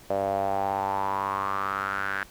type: tone with band-pass filter sweep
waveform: sawtooth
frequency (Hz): 98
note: G2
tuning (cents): 0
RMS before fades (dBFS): -28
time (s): 0.1-2.23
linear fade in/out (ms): 0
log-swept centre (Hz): 610 to 1600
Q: 6
effects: pink hiss -51 dBFS RMS until 2.3 s